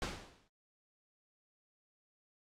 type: noise with exponential decay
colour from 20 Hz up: pink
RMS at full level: -36 dBFS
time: 0.02-0.48 s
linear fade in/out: 1 ms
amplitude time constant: 100 ms
effects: low-pass 6000 Hz 12 dB/octave + AAC 48 kbps